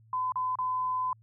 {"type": "tone with dropouts", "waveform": "sine", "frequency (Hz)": 1015, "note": "B5", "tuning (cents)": 47, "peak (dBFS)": -27, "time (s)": [0.13, 1.13], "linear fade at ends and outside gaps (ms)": 2, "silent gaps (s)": [[0.321, 0.357], [0.555, 0.587]], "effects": ["added 111 Hz sine -56 dBFS peak until 1.22 s"]}